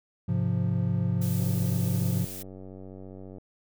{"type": "chord", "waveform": "triangle", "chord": "F minor", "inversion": "first", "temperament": "equal", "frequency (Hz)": [103.83, 130.81, 174.61], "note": ["Ab2", "C3", "F3"], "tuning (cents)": [0, 0, 0], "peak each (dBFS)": [-26, -27, -26], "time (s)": [0.28, 2.25], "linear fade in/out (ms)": 10}
{"type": "noise", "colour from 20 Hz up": "blue", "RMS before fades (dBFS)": -40, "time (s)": [1.21, 2.43], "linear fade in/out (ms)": 10}
{"type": "click train", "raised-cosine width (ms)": 2, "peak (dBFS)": -31, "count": 189, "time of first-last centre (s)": [1.4, 3.383], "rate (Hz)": 94.8}
{"effects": []}